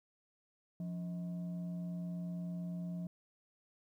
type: tone with frequency modulation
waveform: sine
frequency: 174.61 Hz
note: F3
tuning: in tune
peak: -37 dBFS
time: 0.8-3.07 s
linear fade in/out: 2 ms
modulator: 458 Hz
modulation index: 0.29
effects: tanh soft clip ceiling -33 dBFS + 12-bit